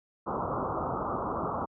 white low-pass noise, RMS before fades -32 dBFS, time 0.26-1.66 s, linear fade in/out 20 ms, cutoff 1300 Hz, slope 96 dB/octave, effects high-pass 60 Hz 12 dB/octave

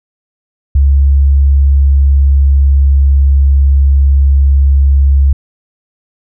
sine tone with pitch glide, 69.3 to 68.9 Hz, C#2 to C#2, 0 to -10 cents, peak -4 dBFS, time 0.75-5.33 s, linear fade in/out 5 ms, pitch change -10 cents, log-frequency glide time 1.15-3.18 s, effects none

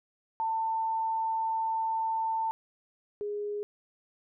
sine tone pair in turn, 894 / 413.5 Hz, A5 / G#4, +27 / -8 cents, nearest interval octave + minor second, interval 1335 cents, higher first, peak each -27 / -31 dBFS, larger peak first, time 0.4-2.51 / 3.21-3.63 s, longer first, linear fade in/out 0 ms, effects none

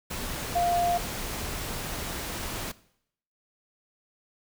sine tone in noise, 698.5 Hz, F5, in tune, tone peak -22 dBFS, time 0.55-0.98 s, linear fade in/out 10 ms, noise pink, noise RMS -34 dBFS, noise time 0.1-2.72 s, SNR +9 dB, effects noise-tail reverb RT60 0.7 s tail -19 dB re dry

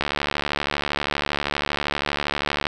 click train, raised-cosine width 0.3 ms, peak -6 dBFS, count 194, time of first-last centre 0.01-2.668 s, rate 72.6 Hz, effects none

